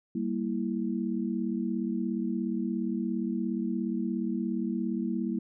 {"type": "chord", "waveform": "sine", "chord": "E diminished", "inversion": "first", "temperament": "equal", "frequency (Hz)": [196, 233.1, 329.6], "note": ["G3", "Bb3", "E4"], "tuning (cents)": [0, 0, 0], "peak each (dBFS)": [-32, -31, -34], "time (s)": [0.15, 5.39], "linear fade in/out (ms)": 5, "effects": []}